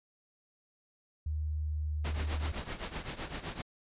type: tone with pitch glide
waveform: sine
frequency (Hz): 76.5 to 75.53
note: D#2 to D2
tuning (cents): -29 to +49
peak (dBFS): -31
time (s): 1.26-2.52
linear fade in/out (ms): 5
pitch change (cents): -22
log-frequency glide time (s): 1.4-2.25
type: noise with tremolo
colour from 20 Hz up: pink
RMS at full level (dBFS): -36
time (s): 2.04-3.62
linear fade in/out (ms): 10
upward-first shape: triangle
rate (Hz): 7.8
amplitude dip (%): 85
effects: resampled to 8000 Hz